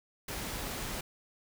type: noise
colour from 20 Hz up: pink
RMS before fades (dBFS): -38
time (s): 0.28-1.01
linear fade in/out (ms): 5
effects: none